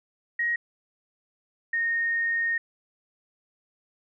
sine tone pair in turn, 1886 / 1849.3 Hz, A#6 / A#6, +20 / -14 cents, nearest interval unison, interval 34 cents, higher first, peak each -23 dBFS, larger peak neither, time 0.39-0.56 / 1.73-2.58 s, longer second, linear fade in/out 5 ms, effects none

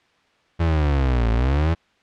35% pulse linear two-way sweep, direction down then up, 85 to 55 to 85 Hz, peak -15 dBFS, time 0.59-1.75 s, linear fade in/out 20 ms, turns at 1.31 s, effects white hiss -60 dBFS RMS until 2.02 s + low-pass 3000 Hz 12 dB/octave

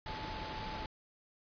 sine tone in noise, 869 Hz, A5, 22 cents flat, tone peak -44 dBFS, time 0.06-0.86 s, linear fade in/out 2 ms, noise pink, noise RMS -42 dBFS, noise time 0.06-0.86 s, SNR -5 dB, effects resampled to 11025 Hz

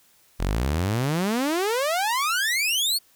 sawtooth exponential sweep, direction up, 41.2 to 4559 Hz, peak -18 dBFS, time 0.39-2.99 s, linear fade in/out 20 ms, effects white hiss -59 dBFS RMS until 3.15 s

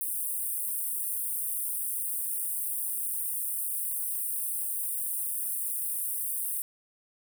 pink high-pass noise, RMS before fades -32 dBFS, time 0.01-6.62 s, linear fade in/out 0 ms, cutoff 8700 Hz, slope 96 dB/octave, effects none

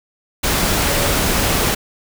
sine tone in noise, 565 Hz, C#5, 33 cents sharp, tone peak -25 dBFS, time 0.89-1.14 s, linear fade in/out 10 ms, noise pink, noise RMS -17 dBFS, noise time 0.43-1.75 s, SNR -11 dB, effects none

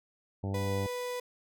harmonic tone, 98 Hz, G2, in tune, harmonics 1 / 2 / 3 / 4 / 5 / 6 / 7 / 8 / 9, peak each -32 / -38 / -42 / -44 / -46 / -48 / -49 / -50 / -51 dBFS, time 0.43-0.87 s, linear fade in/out 10 ms
35% pulse tone, 493.9 Hz, B4, in tune, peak -32 dBFS, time 0.54-1.2 s, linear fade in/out 5 ms
effects none

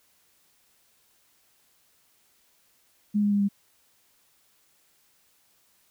sine tone with pitch steps, 207.7 / 205.2 / 202.7 / 200.3 Hz, G#3 / G#3 / G#3 / G3, 0 / -21 / -42 / +38 cents, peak -20 dBFS, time 3.14-3.488 s, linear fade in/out 20 ms, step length 87 ms, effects white hiss -65 dBFS RMS until 5.9 s

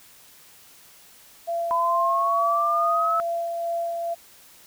sine tone with tremolo, 679 Hz, F5, 49 cents flat, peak -23 dBFS, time 1.47-4.15 s, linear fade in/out 20 ms, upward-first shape sine, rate 2.3 Hz, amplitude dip 30%
sine exponential sweep, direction up, 1001 to 1308 Hz, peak -20 dBFS, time 1.71-3.2 s, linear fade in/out 0 ms
effects white hiss -51 dBFS RMS until 4.66 s

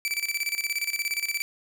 sawtooth tone with tremolo, 2321 Hz, D7, 21 cents flat, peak -21 dBFS, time 0.05-1.42 s, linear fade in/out 0 ms, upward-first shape square, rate 17 Hz, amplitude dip 75%, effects none

